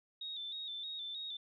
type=tone with vibrato; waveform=sine; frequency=3648 Hz; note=A#7; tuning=38 cents flat; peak=-40 dBFS; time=0.21-1.37 s; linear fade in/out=5 ms; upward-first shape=square; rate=3.2 Hz; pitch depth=52 cents each way; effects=none